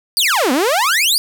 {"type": "exponential two-way sweep", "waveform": "sawtooth", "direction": "down then up", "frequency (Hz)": [4978, 240, 4978], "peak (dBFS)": -9, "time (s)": [0.17, 1.18], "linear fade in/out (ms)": 0, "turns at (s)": 0.52, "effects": []}